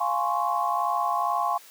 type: chord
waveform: sine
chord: Db major seventh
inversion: first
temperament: equal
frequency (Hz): 698.5 / 830.6 / 1046.5 / 1108.7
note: F5 / Ab5 / C6 / Db6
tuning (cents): 0 / 0 / 0 / 0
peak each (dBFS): -28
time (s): 0-1.58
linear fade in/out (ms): 10
effects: white hiss -50 dBFS RMS until 1.7 s + high-pass 400 Hz 12 dB/octave